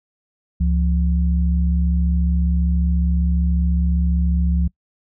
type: tone pair together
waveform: sine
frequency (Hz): 69.3 / 174.63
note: C#2 / F3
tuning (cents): 0 / 0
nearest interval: octave + major third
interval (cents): 1600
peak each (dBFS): -16 / -21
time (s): 0.6-4.68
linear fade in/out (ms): 10
effects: noise-tail reverb RT60 0.1 s tail -23 dB re dry